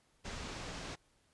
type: low-pass noise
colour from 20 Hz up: pink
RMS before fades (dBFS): -44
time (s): 0.24-0.96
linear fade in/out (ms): 20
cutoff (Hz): 7100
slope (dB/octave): 24
effects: pink hiss -72 dBFS RMS until 1.33 s + resampled to 24000 Hz